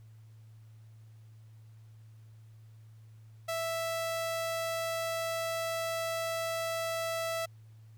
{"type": "tone", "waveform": "sawtooth", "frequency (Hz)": 659.3, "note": "E5", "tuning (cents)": 0, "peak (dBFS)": -28, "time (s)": [3.48, 7.46], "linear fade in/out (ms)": 10, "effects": ["added 110 Hz sine -51 dBFS peak until 7.97 s", "pink hiss -71 dBFS RMS until 7.97 s"]}